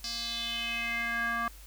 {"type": "tone with band-pass filter sweep", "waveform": "square", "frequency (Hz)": 233.3, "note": "A#3", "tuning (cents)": 2, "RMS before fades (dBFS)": -33, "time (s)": [0.04, 1.48], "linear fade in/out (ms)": 2, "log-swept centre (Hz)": [5000, 1300], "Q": 4.5, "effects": ["added 50 Hz sine -48 dBFS peak until 1.66 s", "white hiss -54 dBFS RMS until 1.66 s"]}